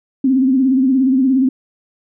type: tone with vibrato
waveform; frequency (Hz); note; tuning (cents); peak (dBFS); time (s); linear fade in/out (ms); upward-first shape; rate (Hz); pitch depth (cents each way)
sine; 262.5; C4; +6; -10; 0.24-1.49; 5; sine; 17; 77
effects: none